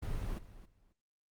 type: noise with echo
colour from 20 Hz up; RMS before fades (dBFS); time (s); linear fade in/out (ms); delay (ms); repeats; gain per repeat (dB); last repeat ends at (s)
brown; -37; 0.02-0.39; 10; 270; 2; -15; 0.93
effects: noise-tail reverb RT60 0.1 s tail -18 dB re dry + Opus 24 kbps